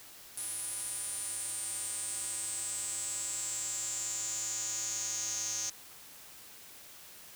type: tone with band-pass filter sweep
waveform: square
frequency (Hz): 111.1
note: A2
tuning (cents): +17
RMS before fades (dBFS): -37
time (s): 0.37-5.7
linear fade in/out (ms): 5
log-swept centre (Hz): 10000 to 6300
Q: 9.7
effects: white hiss -52 dBFS RMS until 7.35 s